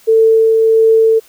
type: tone with tremolo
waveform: sine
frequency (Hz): 446.5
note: A4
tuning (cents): +25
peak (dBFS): -5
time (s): 0.07-1.2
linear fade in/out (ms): 20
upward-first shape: triangle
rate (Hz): 1.5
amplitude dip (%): 25
effects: white hiss -46 dBFS RMS until 1.28 s